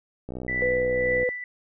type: click train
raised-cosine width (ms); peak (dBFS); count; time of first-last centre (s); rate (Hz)
2; -21; 60; 0.29-1.231; 62.7
type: tone with tremolo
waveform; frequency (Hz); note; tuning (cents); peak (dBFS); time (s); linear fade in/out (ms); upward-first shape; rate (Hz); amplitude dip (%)
sine; 1978; B6; +2; -23; 0.48-1.44; 2; triangle; 1.9; 70
type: tone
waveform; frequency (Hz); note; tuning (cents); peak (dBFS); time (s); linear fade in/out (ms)
sine; 500; B4; +21; -22; 0.62-1.29; 0
effects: none